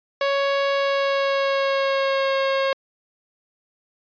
sawtooth tone with pitch glide, 556 to 541.4 Hz, C#5 to C#5, +5 to -41 cents, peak -15 dBFS, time 0.21-2.73 s, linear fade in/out 2 ms, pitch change -46 cents, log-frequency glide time 0.73-2.35 s, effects resampled to 11025 Hz

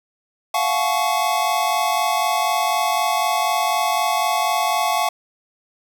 square tone cluster, 688 / 732 / 857 / 1113 Hz, F5 / F#5 / A5 / C#6, -26 / -19 / -46 / +7 cents, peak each -24 dBFS, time 0.54-5.09 s, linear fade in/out 5 ms, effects none

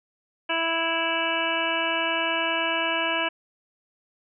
harmonic tone with a mistuned harmonic, 329.6 Hz, E4, in tune, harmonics 1 / 2 / 3 / 4 / 5 / 7 / 8 / 9, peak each -34 / -30 / -30 / -35 / -30 / -31 / -31 / -30 dBFS, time 0.49-3.29 s, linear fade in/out 10 ms, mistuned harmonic 9, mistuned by -17 cents, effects none

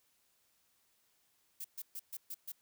violet noise bursts, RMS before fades -43 dBFS, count 6, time 1.6-2.52 s, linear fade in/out 5 ms, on 45 ms, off 130 ms, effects white hiss -74 dBFS RMS until 2.61 s

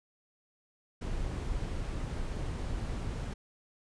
brown noise, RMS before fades -35 dBFS, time 1.01-3.34 s, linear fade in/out 10 ms, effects resampled to 22050 Hz

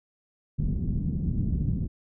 white low-pass noise, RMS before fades -27 dBFS, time 0.58-1.88 s, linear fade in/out 20 ms, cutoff 190 Hz, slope 24 dB/octave, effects none

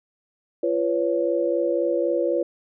sine tone cluster, 343.4 / 497.1 / 561 Hz, F4 / B4 / C#5, -29 / +11 / +21 cents, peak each -24 dBFS, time 0.63-2.43 s, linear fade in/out 5 ms, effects none

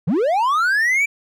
triangle linear sweep, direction up, 130.81 to 2349 Hz, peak -13 dBFS, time 0.07-1.06 s, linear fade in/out 10 ms, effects none

